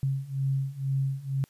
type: beating tone pair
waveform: sine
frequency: 134.6 / 136.7 Hz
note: C3 / C#3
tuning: +49 / -24 cents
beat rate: 2.1 Hz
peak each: -30 / -28 dBFS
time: 0.03-1.44 s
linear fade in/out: 0 ms
effects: white hiss -63 dBFS RMS until 1.49 s + resampled to 32000 Hz